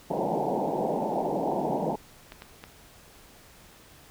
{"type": "band-pass noise", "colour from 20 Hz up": "white", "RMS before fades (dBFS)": -28, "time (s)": [0.1, 1.96], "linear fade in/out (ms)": 10, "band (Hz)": [140, 910], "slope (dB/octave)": 96}
{"type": "clicks", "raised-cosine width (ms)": 0.3, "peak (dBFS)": -25, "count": 3, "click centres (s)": [2.321, 2.421, 2.639]}
{"effects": ["pink hiss -53 dBFS RMS until 4.1 s"]}